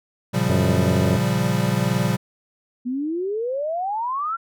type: chord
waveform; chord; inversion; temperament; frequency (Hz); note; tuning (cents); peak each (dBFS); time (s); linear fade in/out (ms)
square; G half-diminished seventh; first; equal; 116.54 / 138.59 / 174.61 / 196; Bb2 / Db3 / F3 / G3; 0 / 0 / 0 / 0; -25; 0.33-2.17; 20
type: harmonic tone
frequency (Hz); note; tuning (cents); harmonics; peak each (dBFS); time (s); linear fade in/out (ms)
92.1; F#2; -7; 1 / 2 / 3 / 4 / 5 / 6 / 7; -23 / -26 / -28 / -29 / -30 / -31 / -31; 0.49-1.17; 5
type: exponential sweep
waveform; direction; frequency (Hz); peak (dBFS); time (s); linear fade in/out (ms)
sine; up; 239.1 to 1389; -22; 2.85-4.37; 20
effects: none